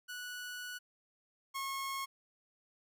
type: tone pair in turn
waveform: sawtooth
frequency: 1474 / 1087.5 Hz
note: F#6 / C#6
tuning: -7 / -33 cents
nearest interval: perfect fourth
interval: 526 cents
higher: first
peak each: -38 / -33 dBFS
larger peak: second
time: 0.08-0.79 / 1.54-2.06 s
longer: first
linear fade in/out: 20 ms
effects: none